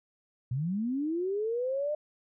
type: linear sweep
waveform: sine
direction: up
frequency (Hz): 116.54 to 609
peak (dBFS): -28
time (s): 0.51-1.95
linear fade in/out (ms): 5
effects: none